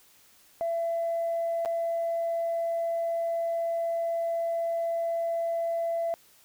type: tone with dropouts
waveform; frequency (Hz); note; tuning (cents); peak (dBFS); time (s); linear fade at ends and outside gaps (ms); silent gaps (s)
sine; 671; E5; +31; -25; 0.61-6.14; 0; 1.65-1.658
effects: tanh soft clip ceiling -22 dBFS + white hiss -59 dBFS RMS until 6.44 s